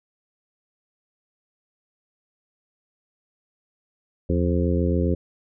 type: harmonic tone with a mistuned harmonic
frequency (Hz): 87.31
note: F2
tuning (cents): 0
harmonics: 1 / 2 / 3 / 4 / 5 / 6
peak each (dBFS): -22 / -25 / -27 / -28 / -29 / -30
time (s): 4.29-5.15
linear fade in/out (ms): 10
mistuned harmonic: 1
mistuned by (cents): -150
effects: none